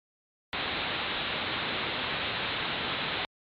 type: low-pass noise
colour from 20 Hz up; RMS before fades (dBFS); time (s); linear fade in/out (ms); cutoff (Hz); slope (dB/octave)
white; -32; 0.53-3.25; 0; 4000; 96
effects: high-pass 60 Hz 12 dB/octave + MP3 64 kbps